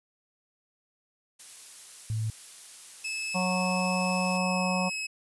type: noise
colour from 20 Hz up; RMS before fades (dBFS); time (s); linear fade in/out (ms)
blue; -44; 1.39-4.38; 10
type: tone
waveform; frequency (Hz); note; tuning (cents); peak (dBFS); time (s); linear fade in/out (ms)
sine; 110; A2; 0; -27; 2.1-2.3; 0
type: tone with pitch glide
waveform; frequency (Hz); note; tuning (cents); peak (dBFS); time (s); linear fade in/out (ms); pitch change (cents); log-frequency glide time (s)
sawtooth; 2602 to 2571; E7 to E7; -23 to -44; -28; 3.04-5.07; 10; -21; 4.22-4.73
type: harmonic tone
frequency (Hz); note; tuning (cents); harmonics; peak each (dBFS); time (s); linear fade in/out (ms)
183.6; F#3; -13; 1 / 3 / 4 / 5 / 6; -28 / -33 / -34 / -35 / -36; 3.34-4.9; 20
effects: resampled to 24000 Hz